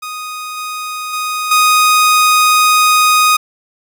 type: tone with level steps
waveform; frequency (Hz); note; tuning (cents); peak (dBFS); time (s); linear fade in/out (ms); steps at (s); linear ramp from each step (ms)
sawtooth; 1244.5; D#6; 0; -19 / -17 / -13 / -4; 0.02-3.37; 10; 0.57 / 1.13 / 1.51; 5
effects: none